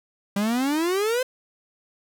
45% pulse exponential sweep, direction up, 196 to 523.3 Hz, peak -21 dBFS, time 0.36-1.23 s, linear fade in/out 5 ms, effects none

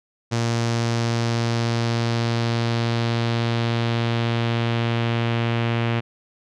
sawtooth tone with low-pass filter sweep, 116.54 Hz, A#2, in tune, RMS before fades -22 dBFS, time 0.31-6.01 s, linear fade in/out 20 ms, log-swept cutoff 6100 to 2800 Hz, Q 1.9, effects none

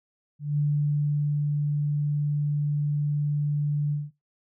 sine tone with ADSR envelope, 146.83 Hz, D3, in tune, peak -20 dBFS, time 0.39-4.11 s, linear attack 190 ms, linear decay 870 ms, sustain -2 dB, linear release 190 ms, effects noise-tail reverb RT60 0.2 s tail -19 dB re dry

